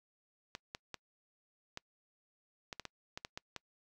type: clicks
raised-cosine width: 0.2 ms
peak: -24 dBFS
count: 11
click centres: 0.551 / 0.749 / 0.943 / 1.774 / 2.728 / 2.797 / 2.853 / 3.175 / 3.249 / 3.375 / 3.563 s
effects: noise-tail reverb RT60 0.1 s tail -26 dB re dry